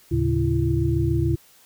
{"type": "tone cluster", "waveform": "sine", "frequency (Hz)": [77, 111.9, 138.7, 335.8], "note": ["D#2", "A2", "C#3", "E4"], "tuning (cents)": [-17, 30, 1, 32], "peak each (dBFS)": -24, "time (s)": [0.11, 1.36], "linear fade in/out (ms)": 10, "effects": ["white hiss -54 dBFS RMS until 1.65 s"]}